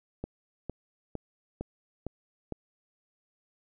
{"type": "click train", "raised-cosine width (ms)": 2, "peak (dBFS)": -21, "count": 6, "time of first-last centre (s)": [0.24, 2.523], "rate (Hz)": 2.19, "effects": []}